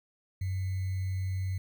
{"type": "tone with sample-and-hold", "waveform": "sine", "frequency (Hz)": 94.1, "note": "F#2", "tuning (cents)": 30, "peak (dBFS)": -29, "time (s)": [0.41, 1.58], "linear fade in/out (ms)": 5, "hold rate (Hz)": 2100, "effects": []}